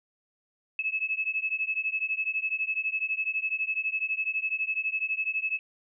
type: beating tone pair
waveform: sine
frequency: 2587 / 2599 Hz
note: E7 / E7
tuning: -33 / -25 cents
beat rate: 12 Hz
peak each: -30 dBFS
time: 0.79-5.59 s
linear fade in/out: 2 ms
effects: none